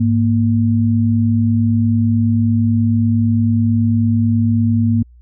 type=tone pair together; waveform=sine; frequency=103.83 / 232.9 Hz; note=G#2 / A#3; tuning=0 / -1 cents; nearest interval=octave + major second; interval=1399 cents; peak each=-14 dBFS; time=0-5.03 s; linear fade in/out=10 ms; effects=added 60 Hz sine -41 dBFS peak until 5.21 s